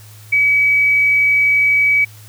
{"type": "tone", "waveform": "sine", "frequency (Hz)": 2278, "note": "C#7", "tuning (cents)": 47, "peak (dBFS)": -10, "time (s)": [0.32, 2.05], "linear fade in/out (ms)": 10, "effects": ["added 106 Hz sine -38 dBFS peak until 2.28 s", "white hiss -44 dBFS RMS until 2.28 s"]}